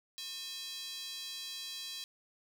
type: tone with high-pass filter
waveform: square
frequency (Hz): 362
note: F#4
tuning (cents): -38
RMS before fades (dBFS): -43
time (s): 0.18-2.04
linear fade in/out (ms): 0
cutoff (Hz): 3800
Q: 3
effects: none